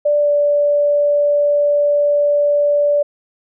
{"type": "tone with pitch glide", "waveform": "sine", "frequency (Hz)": [587.3, 581.9], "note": ["D5", "D5"], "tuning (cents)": [0, -16], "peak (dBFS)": -11, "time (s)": [0.05, 3.03], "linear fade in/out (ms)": 10, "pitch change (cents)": -16, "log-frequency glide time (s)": [0.19, 0.3], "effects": []}